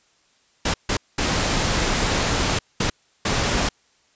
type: noise bursts at uneven times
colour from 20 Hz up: pink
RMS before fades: -21 dBFS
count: 5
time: 0.65-0.74 / 0.89-0.97 / 1.18-2.59 / 2.8-2.9 / 3.25-3.69 s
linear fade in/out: 5 ms
effects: white hiss -61 dBFS RMS until 4.15 s + resampled to 16000 Hz